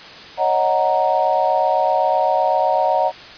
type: chord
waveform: sine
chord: D# minor seventh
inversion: third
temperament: equal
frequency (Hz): 554.4 / 622.3 / 740 / 932.3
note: C#5 / D#5 / F#5 / A#5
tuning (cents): 0 / 0 / 0 / 0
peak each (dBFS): -22 / -20 / -18 / -20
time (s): 0.37-3.12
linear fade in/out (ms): 50
effects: white hiss -37 dBFS RMS until 3.37 s + resampled to 11025 Hz